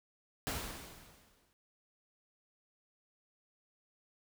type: noise with exponential decay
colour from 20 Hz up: pink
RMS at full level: -36 dBFS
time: 0.47-1.53 s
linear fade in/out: 0 ms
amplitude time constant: 230 ms
effects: none